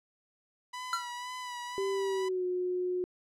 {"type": "tone with vibrato", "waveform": "sawtooth", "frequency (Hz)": 987.8, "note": "B5", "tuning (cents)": 0, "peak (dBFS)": -34, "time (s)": [0.73, 2.29], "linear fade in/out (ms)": 10, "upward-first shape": "sine", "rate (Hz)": 2, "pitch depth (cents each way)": 35}
{"type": "tone with exponential decay", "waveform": "square", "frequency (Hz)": 1364, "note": "F6", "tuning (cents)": -41, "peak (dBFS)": -26, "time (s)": [0.93, 1.11], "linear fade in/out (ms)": 1, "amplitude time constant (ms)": 39}
{"type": "tone with pitch glide", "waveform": "sine", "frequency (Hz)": [390.6, 362.3], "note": ["G4", "F#4"], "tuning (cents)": [-6, -36], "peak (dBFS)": -29, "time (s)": [1.78, 3.04], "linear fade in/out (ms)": 0, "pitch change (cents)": -130, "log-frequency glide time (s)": [2.07, 2.45]}
{"effects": ["low-pass 9000 Hz 12 dB/octave"]}